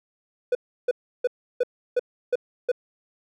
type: tone bursts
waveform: triangle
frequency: 494.6 Hz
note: B4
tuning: 3 cents sharp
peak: -16 dBFS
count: 7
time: 0.52-2.717 s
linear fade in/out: 5 ms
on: 31 ms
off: 330 ms
effects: none